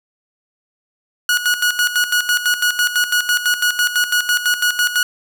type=tone with tremolo; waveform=sawtooth; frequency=1456 Hz; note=F#6; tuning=28 cents flat; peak=-9 dBFS; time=1.29-5.03 s; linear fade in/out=2 ms; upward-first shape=square; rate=6 Hz; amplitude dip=70%; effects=none